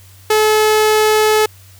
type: tone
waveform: sawtooth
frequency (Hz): 430.2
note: A4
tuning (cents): -39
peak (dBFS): -6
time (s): 0.3-1.46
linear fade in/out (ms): 5
effects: added 95 Hz sine -41 dBFS peak until 1.79 s + white hiss -46 dBFS RMS until 1.79 s